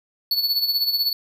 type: tone with tremolo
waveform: square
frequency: 4435 Hz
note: C#8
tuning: in tune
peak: -17 dBFS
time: 0.31-1.13 s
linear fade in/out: 2 ms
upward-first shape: sine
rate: 16 Hz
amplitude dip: 65%
effects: none